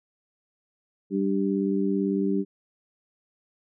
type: harmonic tone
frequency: 98 Hz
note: G2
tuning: in tune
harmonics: 2 / 3 / 4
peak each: -25 / -27 / -28 dBFS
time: 1.1-2.45 s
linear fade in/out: 50 ms
effects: none